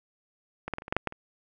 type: clicks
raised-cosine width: 0.5 ms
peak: -19 / -14 / -19 / -27 / -25 / -11 / -8 / -12 / -27 dBFS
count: 9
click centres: 0.68 / 0.737 / 0.784 / 0.821 / 0.881 / 0.925 / 0.966 / 1.073 / 1.124 s
effects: none